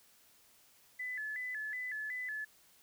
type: tone with vibrato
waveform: sine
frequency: 1857 Hz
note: A#6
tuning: 7 cents flat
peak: -37 dBFS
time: 0.99-2.45 s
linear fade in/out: 10 ms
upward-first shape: square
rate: 2.7 Hz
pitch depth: 130 cents each way
effects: white hiss -65 dBFS RMS until 2.82 s